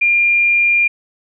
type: tone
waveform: sine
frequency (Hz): 2400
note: D7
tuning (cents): +37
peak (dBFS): -10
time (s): 0.01-0.88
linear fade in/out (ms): 10
effects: none